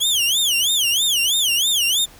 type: tone with vibrato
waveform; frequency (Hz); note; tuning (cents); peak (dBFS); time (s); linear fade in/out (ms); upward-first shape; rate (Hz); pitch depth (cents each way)
sawtooth; 3180; G7; +24; -13; 0-2.06; 20; sine; 3.1; 250
effects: pink hiss -46 dBFS RMS until 2.19 s